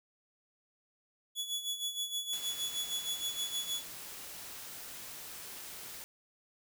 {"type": "tone with tremolo", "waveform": "sawtooth", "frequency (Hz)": 3399, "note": "G#7", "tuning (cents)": 39, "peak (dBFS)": -29, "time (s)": [1.35, 3.84], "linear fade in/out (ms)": 50, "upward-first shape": "sine", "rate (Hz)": 6.4, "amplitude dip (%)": 70}
{"type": "noise", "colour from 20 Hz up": "white", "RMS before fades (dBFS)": -46, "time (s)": [2.33, 6.04], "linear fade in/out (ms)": 0}
{"effects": []}